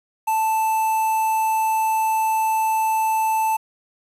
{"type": "tone with notch filter", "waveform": "square", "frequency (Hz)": 880, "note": "A5", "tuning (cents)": 0, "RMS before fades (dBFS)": -20, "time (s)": [0.27, 3.57], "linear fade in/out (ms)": 10, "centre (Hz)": 4200, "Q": 0.55, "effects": ["resampled to 32000 Hz", "8-bit"]}